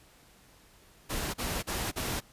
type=noise bursts; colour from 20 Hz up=pink; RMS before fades=-33 dBFS; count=4; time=1.09-2.207 s; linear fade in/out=20 ms; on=250 ms; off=39 ms; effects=pink hiss -59 dBFS RMS until 2.32 s + resampled to 32000 Hz